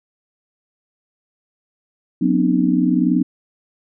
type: tone cluster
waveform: sine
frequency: 181.5 / 244.3 / 265.1 / 304.8 Hz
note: F#3 / B3 / C4 / D#4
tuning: -33 / -19 / +23 / -36 cents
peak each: -19 dBFS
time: 2.21-3.23 s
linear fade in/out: 10 ms
effects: none